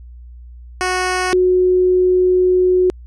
10% pulse / sine tone pair in turn, 367.4 / 366 Hz, F#4 / F#4, -12 / -19 cents, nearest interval unison, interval 7 cents, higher first, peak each -8 / -10 dBFS, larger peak first, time 0.81-1.33 / 1.33-2.9 s, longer second, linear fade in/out 0 ms, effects added 60 Hz sine -34 dBFS peak until 3.06 s + resampled to 22050 Hz

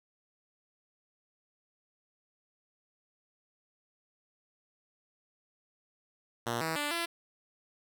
5% pulse tone with pitch steps, 118.2 / 161.3 / 293 / 338.5 Hz, A#2 / E3 / D4 / E4, +24 / -37 / -4 / +46 cents, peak -20 dBFS, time 6.46-7.06 s, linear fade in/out 10 ms, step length 150 ms, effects none

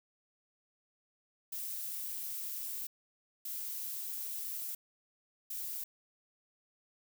violet noise bursts at uneven times, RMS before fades -40 dBFS, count 3, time 1.52-2.87 / 3.45-4.75 / 5.5-5.84 s, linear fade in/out 5 ms, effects none

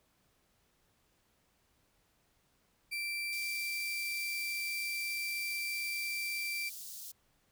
35% pulse tone, 2346 Hz, D7, 2 cents flat, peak -33 dBFS, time 2.91-6.7 s, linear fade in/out 20 ms
white high-pass noise, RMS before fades -46 dBFS, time 3.32-7.12 s, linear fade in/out 10 ms, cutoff 4200 Hz, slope 24 dB/octave
effects pink hiss -73 dBFS RMS until 7.51 s

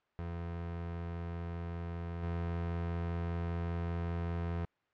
30% pulse tone with level steps, 85.1 Hz, F2, 44 cents flat, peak -35 / -31 dBFS, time 0.19-4.65 s, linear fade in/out 0 ms, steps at 2.22 s, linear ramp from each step 20 ms, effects white hiss -75 dBFS RMS until 4.93 s + low-pass 2000 Hz 12 dB/octave

